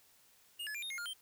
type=tone with pitch steps; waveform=square; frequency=2847 / 1708 / 2383 / 3695 / 2144 / 1414 / 3138 Hz; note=F7 / G#6 / D7 / A#7 / C7 / F6 / G7; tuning=+33 / +48 / +25 / -16 / +42 / +21 / +1 cents; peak=-40 dBFS; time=0.59-1.136 s; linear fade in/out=10 ms; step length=78 ms; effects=white hiss -66 dBFS RMS until 1.21 s